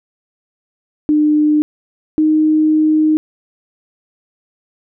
sine tone pair in turn, 301.5 / 309.8 Hz, D4 / D#4, +46 / -7 cents, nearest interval unison, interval 47 cents, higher second, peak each -9 / -9 dBFS, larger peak neither, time 1.09-1.62 / 2.18-3.17 s, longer second, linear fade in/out 0 ms, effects none

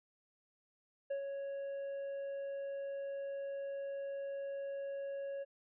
triangle tone with ADSR envelope, 554.4 Hz, C#5, in tune, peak -32 dBFS, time 1.1-5.45 s, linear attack 10 ms, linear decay 96 ms, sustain -5 dB, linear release 28 ms, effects resampled to 8000 Hz

